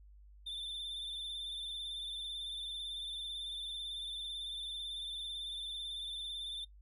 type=tone with vibrato; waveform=triangle; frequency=3551 Hz; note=A7; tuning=15 cents sharp; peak=-38 dBFS; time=0.46-6.65 s; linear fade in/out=10 ms; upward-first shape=triangle; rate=18 Hz; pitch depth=48 cents each way; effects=noise-tail reverb RT60 0.1 s tail -19 dB re dry + added 50 Hz sine -55 dBFS peak until 6.81 s